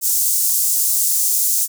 pink high-pass noise, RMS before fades -17 dBFS, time 0.01-1.68 s, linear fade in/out 50 ms, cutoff 6800 Hz, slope 24 dB/octave, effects none

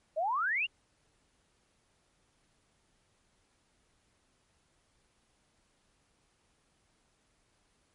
sine exponential sweep, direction up, 591 to 2936 Hz, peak -28 dBFS, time 0.16-0.67 s, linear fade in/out 20 ms, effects pink hiss -72 dBFS RMS until 7.94 s + MP3 48 kbps

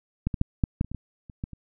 clicks, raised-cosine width 5 ms, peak -12 / -16 / -9 / -9 / -10 / -27 / -22 / -22 / -30 / -18 / -28 dBFS, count 11, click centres 0.27 / 0.342 / 0.414 / 0.638 / 0.811 / 0.846 / 0.916 / 0.947 / 1.298 / 1.439 / 1.533 s, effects none

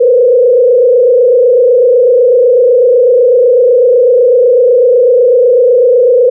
sine tone with frequency modulation, 493.9 Hz, B4, in tune, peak -3 dBFS, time 0-6.3 s, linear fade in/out 10 ms, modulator 28 Hz, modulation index 1.1, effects none

